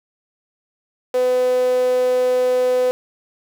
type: tone with high-pass filter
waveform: sawtooth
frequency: 251.8 Hz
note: B3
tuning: 34 cents sharp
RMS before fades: -17 dBFS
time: 1.14-2.91 s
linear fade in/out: 0 ms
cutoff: 510 Hz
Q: 9.4
effects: none